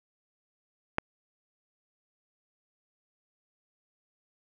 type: click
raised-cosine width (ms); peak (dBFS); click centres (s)
0.5; -10; 0.984
effects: none